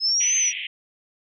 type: exponential two-way sweep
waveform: sine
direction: up then down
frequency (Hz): 5120 to 6272 to 5720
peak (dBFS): -18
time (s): 0-0.53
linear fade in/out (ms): 50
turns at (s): 0.36
type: band-pass noise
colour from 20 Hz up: pink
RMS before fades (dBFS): -31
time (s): 0.2-0.67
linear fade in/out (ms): 5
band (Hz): 2000 to 3300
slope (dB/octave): 96
effects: none